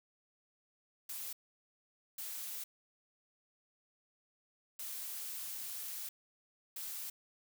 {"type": "noise bursts at uneven times", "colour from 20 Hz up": "blue", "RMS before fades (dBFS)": -43, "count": 4, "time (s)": [[1.09, 1.33], [2.18, 2.64], [4.79, 6.09], [6.76, 7.1]], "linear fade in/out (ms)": 5, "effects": []}